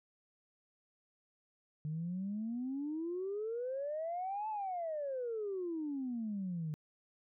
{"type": "exponential two-way sweep", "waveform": "sine", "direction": "up then down", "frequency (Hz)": [149.3, 880, 149.3], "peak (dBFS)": -35, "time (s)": [1.85, 6.74], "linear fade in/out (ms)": 0, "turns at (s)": 4.49, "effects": ["tanh soft clip ceiling -31 dBFS"]}